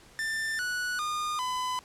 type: tone with pitch steps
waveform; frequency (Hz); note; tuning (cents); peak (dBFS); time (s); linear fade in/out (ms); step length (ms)
45% pulse; 1783 / 1473.6 / 1217.8 / 1006.5; A6 / F#6 / D#6 / B5; +22 / -7 / -38 / +33; -29; 0.19-1.79; 0; 400
effects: pink hiss -55 dBFS RMS until 1.84 s + low-pass 10000 Hz 12 dB/octave